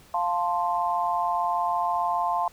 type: chord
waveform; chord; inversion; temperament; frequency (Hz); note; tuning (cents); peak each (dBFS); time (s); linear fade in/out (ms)
sine; F major; none; equal; 698.5 / 880 / 1046.5; F5 / A5 / C6; 0 / 0 / 0; -27; 0.14-2.48; 2
effects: pink hiss -54 dBFS RMS until 2.52 s